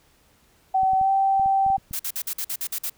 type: tone with pitch glide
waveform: sine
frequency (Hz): 762 to 778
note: G5 to G5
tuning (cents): -49 to -13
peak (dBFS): -17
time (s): 0.74-1.77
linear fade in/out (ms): 10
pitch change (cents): +36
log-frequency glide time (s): 0.98-1.1
type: clicks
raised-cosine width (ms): 5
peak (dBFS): -27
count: 9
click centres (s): 0.833 / 0.934 / 1.013 / 1.397 / 1.46 / 1.664 / 1.702 / 1.781 / 1.911
type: noise bursts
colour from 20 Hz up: blue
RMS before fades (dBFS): -28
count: 9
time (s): 1.93-2.898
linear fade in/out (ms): 5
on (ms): 64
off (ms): 49
effects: pink hiss -60 dBFS RMS until 2.97 s